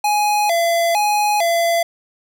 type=tone with vibrato; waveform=square; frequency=752 Hz; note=F#5; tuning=28 cents sharp; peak=-15 dBFS; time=0.04-1.83 s; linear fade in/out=5 ms; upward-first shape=square; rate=1.1 Hz; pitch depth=180 cents each way; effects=none

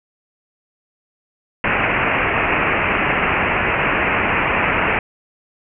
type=low-pass noise; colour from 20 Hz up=white; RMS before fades=-18 dBFS; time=1.64-4.99 s; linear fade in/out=2 ms; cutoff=2700 Hz; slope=96 dB/octave; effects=none

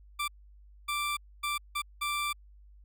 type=tone bursts at uneven times; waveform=20% pulse; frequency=1174.7 Hz; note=D6; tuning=in tune; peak=-25 dBFS; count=5; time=0.19-0.28 / 0.88-1.17 / 1.43-1.58 / 1.75-1.82 / 2.01-2.33 s; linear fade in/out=10 ms; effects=added 50 Hz sine -52 dBFS peak until 2.84 s

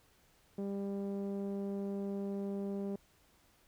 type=tone with low-pass filter; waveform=sawtooth; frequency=198.6 Hz; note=G3; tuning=23 cents sharp; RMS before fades=-38 dBFS; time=0.58-2.96 s; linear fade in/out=5 ms; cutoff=470 Hz; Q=1.4; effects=pink hiss -68 dBFS RMS until 3.67 s

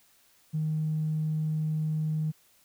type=tone with tanh clipping; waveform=triangle; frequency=155.56 Hz; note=D#3; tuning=in tune; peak=-26 dBFS; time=0.53-2.32 s; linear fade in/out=20 ms; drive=4 dB; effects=white hiss -63 dBFS RMS until 2.64 s

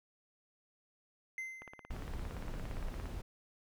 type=tone with exponential decay; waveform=triangle; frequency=2070 Hz; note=C7; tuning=19 cents flat; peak=-35 dBFS; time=1.38-2.07 s; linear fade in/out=1 ms; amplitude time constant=150 ms
type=click train; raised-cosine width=0.5 ms; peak=-33 dBFS; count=26; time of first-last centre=1.62-3.057 s; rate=17.4 Hz
type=noise; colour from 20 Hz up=brown; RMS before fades=-41 dBFS; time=1.9-3.22 s; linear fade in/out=10 ms
effects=none

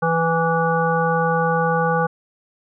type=harmonic tone with a mistuned harmonic; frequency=165.3 Hz; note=E3; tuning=5 cents sharp; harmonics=1 / 3 / 5 / 7 / 9; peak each=-22 / -21 / -22 / -24 / -25 dBFS; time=0.02-2.07 s; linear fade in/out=10 ms; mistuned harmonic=9; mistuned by=-25 cents; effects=none

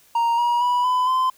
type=tone with pitch steps; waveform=triangle; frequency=932.3 / 955.7 / 979.8 / 1004.4 / 1029.7 Hz; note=A#5 / A#5 / B5 / B5 / C6; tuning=0 / +43 / -14 / +29 / -28 cents; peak=-15 dBFS; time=0.15-1.3 s; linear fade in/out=5 ms; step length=230 ms; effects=white hiss -55 dBFS RMS until 1.37 s

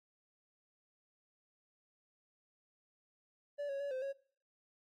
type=tone with pitch steps; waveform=triangle; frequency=577 / 553 / 567 / 518 / 550 Hz; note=D5 / C#5 / C#5 / C5 / C#5; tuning=-31 / -4 / +39 / -17 / -14 cents; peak=-35 dBFS; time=3.58-4.13 s; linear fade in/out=20 ms; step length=110 ms; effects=noise-tail reverb RT60 0.6 s tail -25 dB re dry + AAC 48 kbps

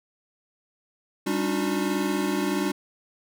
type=tone cluster; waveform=square; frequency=197 / 285.9 / 307.2 / 362.1 Hz; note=G3 / D4 / D#4 / F#4; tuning=+9 / -46 / -22 / -37 cents; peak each=-30 dBFS; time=1.26-2.72 s; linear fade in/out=10 ms; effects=none

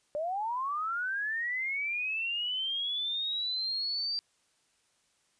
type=linear sweep; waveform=sine; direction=up; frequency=576 to 4699 Hz; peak=-30 dBFS; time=0.15-4.19 s; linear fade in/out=0 ms; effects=white hiss -71 dBFS RMS until 5.39 s + resampled to 22050 Hz

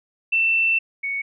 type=tone pair in turn; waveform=sine; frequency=2678 / 2223 Hz; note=E7 / C#7; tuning=+27 / +4 cents; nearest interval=minor third; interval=323 cents; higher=first; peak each=-16 / -23 dBFS; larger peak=first; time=0.32-0.79 / 1.03-1.22 s; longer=first; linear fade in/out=10 ms; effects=none

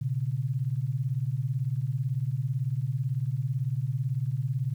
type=beating tone pair; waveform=sine; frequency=120.8 / 138.8 Hz; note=B2 / C#3; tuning=-38 / +3 cents; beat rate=18 Hz; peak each=-29 dBFS; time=0.01-4.74 s; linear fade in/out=10 ms; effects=10-bit

